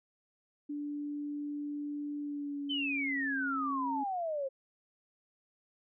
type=tone with pitch glide; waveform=sine; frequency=291.9 to 272.4 Hz; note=D4 to C#4; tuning=-10 to -30 cents; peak=-35 dBFS; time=0.69-4.04 s; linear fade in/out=10 ms; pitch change=-120 cents; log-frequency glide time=2.2-3.35 s
type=exponential sweep; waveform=sine; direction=down; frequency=3113 to 524 Hz; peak=-32 dBFS; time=2.69-4.49 s; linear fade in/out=20 ms
effects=none